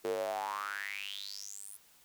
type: tone with high-pass filter sweep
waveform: square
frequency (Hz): 50.2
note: G1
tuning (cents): +42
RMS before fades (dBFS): -39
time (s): 0.04-1.77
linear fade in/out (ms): 10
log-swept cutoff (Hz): 400 to 11000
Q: 8.1
effects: white hiss -63 dBFS RMS until 2.04 s